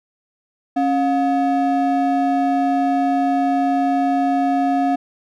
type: ring-modulated tone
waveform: triangle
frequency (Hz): 493.9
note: B4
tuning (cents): 0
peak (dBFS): -10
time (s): 0.76-4.96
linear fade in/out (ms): 10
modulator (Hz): 220
effects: none